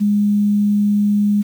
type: tone with quantisation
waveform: sine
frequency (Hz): 205.9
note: G#3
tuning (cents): -15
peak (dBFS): -12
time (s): 0-1.43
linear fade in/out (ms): 20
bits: 7
effects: none